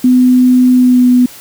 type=tone with pitch glide; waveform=sine; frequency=251.9 to 248.4 Hz; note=B3 to B3; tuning=+34 to +10 cents; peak=-4 dBFS; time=0.04-1.26 s; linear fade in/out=5 ms; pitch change=-24 cents; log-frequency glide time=0.74-1.08 s; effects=white hiss -34 dBFS RMS until 1.4 s